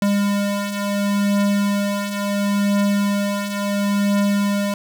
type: beating tone pair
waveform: square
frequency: 201.5 / 202.22 Hz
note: G3 / G#3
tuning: +48 / -46 cents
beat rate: 0.72 Hz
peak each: -25 / -19 dBFS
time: 0.02-4.74 s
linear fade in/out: 2 ms
effects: none